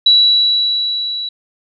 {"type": "tone with level ramp", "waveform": "sine", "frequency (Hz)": 3923, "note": "B7", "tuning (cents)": -12, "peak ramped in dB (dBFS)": [-5, -20], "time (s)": [0.06, 1.29], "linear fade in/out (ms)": 5, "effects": []}